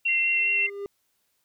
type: tone with vibrato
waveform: sine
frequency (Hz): 2723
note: F7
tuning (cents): -44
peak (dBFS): -21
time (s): 0.05-0.67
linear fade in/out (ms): 10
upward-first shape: sine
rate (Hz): 4.9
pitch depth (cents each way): 11
type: tone with exponential growth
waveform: triangle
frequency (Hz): 401.3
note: G4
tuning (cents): +41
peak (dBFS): -27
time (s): 0.07-0.86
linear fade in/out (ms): 0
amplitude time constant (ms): 170
type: tone with tremolo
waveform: sine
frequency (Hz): 2091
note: C7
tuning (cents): -2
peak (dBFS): -27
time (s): 0.08-0.7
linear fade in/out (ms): 10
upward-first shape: sine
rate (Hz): 4.2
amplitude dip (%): 25
effects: white hiss -72 dBFS RMS until 1.44 s